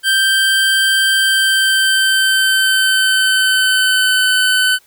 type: tone with pitch glide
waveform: 25% pulse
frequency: 1568 to 1513.7 Hz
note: G6 to F#6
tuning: 0 to +39 cents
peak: -7 dBFS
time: 0.03-4.79 s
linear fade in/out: 50 ms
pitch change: -61 cents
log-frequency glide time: 1.14-4.3 s
effects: white hiss -52 dBFS RMS until 4.86 s